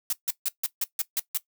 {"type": "noise bursts", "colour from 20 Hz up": "blue", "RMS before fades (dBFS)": -26, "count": 8, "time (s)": [0.1, 1.374], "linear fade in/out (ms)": 2, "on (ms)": 28, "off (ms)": 150, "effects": ["noise-tail reverb RT60 0.1 s tail -17 dB re dry"]}